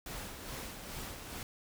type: noise with tremolo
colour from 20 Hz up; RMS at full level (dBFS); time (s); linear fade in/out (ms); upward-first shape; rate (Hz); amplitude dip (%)
pink; -42; 0.06-1.43; 2; sine; 2.4; 45
effects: none